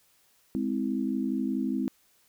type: chord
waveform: sine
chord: Ab augmented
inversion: none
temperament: just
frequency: 207.7 / 259.6 / 324.5 Hz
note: Ab3 / C4 / E4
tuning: 0 / -13 / -27 cents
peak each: -31 / -29 / -33 dBFS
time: 0.55-1.88 s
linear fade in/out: 0 ms
effects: white hiss -65 dBFS RMS until 2.28 s